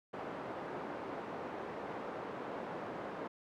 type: band-pass noise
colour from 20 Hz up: pink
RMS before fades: -43 dBFS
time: 0.13-3.28 s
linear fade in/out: 10 ms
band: 300 to 1100 Hz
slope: 12 dB/octave
effects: none